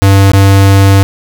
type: tone with dropouts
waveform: square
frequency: 98 Hz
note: G2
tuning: in tune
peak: -3 dBFS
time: 0.02-1.03 s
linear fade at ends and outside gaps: 0 ms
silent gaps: 0.317-0.334 s
effects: none